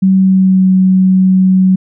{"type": "tone with pitch glide", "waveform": "sine", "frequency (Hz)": [190.3, 187.36], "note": ["F#3", "F#3"], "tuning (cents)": [49, 22], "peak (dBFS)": -5, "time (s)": [0.02, 1.76], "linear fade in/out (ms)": 10, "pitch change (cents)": -27, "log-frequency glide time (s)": [0.14, 0.69], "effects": []}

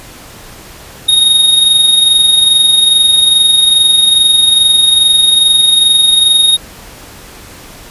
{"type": "tone with amplitude modulation", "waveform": "square", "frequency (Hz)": 3729, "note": "A#7", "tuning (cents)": 0, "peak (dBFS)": -4, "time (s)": [1.08, 6.57], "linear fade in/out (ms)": 10, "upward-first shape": "sine", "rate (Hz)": 22.4, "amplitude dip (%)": 45, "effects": ["pink hiss -33 dBFS RMS until 7.9 s", "resampled to 32000 Hz"]}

